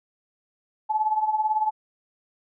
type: tone with tremolo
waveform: sine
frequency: 862 Hz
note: A5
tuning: 36 cents flat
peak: -17 dBFS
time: 0.89-1.71 s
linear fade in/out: 20 ms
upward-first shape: triangle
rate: 18 Hz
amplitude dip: 80%
effects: none